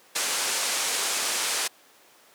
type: low-pass noise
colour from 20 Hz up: white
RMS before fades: -27 dBFS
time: 0.15-1.68 s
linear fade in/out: 10 ms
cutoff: 9500 Hz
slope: 24 dB/octave
effects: pink hiss -55 dBFS RMS until 2.34 s + high-pass 400 Hz 12 dB/octave